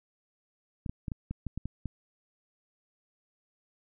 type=clicks; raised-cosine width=5 ms; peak=-22 dBFS; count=9; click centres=0.862 / 0.895 / 1.082 / 1.118 / 1.31 / 1.467 / 1.576 / 1.656 / 1.857 s; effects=none